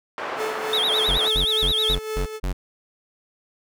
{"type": "band-pass noise", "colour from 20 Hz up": "pink", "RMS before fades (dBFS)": -30, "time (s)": [0.18, 1.28], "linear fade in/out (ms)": 0, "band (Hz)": [560, 1700], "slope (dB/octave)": 12}
{"type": "tone with tremolo", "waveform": "45% pulse", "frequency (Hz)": 434.5, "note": "A4", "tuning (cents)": -22, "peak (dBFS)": -25, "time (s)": [0.36, 2.4], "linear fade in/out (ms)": 50, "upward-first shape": "sine", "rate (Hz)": 3.5, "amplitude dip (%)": 60}
{"type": "tone with vibrato", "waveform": "triangle", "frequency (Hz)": 3520, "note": "A7", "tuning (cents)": 0, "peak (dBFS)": -18, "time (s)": [0.73, 1.95], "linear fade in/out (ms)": 2, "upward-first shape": "sine", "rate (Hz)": 9.5, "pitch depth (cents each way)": 170}
{"type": "tone bursts", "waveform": "square", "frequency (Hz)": 46.5, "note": "F#1", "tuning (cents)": 9, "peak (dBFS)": -23, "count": 6, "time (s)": [1.08, 2.53], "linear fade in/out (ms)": 10, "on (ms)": 100, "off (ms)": 170}
{"effects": []}